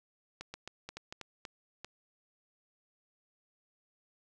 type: clicks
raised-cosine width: 0.2 ms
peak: -25 dBFS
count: 9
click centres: 0.41 / 0.54 / 0.676 / 0.89 / 0.97 / 1.125 / 1.213 / 1.452 / 1.846 s
effects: none